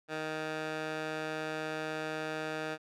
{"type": "tone with band-pass filter", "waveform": "15% pulse", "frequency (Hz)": 156.1, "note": "D#3", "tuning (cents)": 6, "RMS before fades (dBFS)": -37, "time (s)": [0.08, 2.78], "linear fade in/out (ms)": 50, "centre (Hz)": 1400, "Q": 0.61, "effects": []}